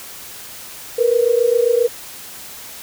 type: tone pair together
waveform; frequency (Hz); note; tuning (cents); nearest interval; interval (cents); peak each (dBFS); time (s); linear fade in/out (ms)
sine; 462.5 / 490; A#4 / B4; -14 / -14; minor second; 100; -15; 0.98-1.88; 10
effects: white hiss -35 dBFS RMS until 2.82 s